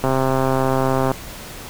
click train, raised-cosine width 1 ms, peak -5 dBFS, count 143, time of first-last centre 0.04-1.116 s, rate 132 Hz, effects pink hiss -35 dBFS RMS until 1.69 s

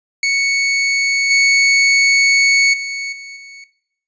sawtooth tone with level steps, 2218 Hz, C#7, in tune, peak -10 / -6 / -18 / -27 / -31 dBFS, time 0.23-3.64 s, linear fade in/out 2 ms, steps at 1.3 / 2.73 / 3.12 / 3.36 s, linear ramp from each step 10 ms, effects noise-tail reverb RT60 0.7 s tail -17 dB re dry + resampled to 16000 Hz

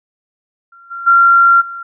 sine tone with level steps, 1377 Hz, F6, 25 cents flat, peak -39 / -23 / -5 / -24 dBFS, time 0.72-1.83 s, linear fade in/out 5 ms, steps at 0.9 / 1.06 / 1.6 s, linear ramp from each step 20 ms, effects none

